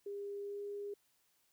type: tone with pitch glide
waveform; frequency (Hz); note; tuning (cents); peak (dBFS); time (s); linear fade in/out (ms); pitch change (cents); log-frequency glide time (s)
sine; 403.6 to 406.9; G#4 to G#4; -49 to -35; -40; 0.06-0.94; 5; +14; 0.41-0.62
effects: white hiss -75 dBFS RMS until 1.52 s